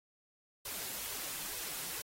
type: noise with flanger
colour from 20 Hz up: white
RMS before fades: -41 dBFS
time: 0.65-2.02 s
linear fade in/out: 5 ms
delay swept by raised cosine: 1.9 to 7.8 ms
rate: 2.2 Hz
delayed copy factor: +0.85
effects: AAC 48 kbps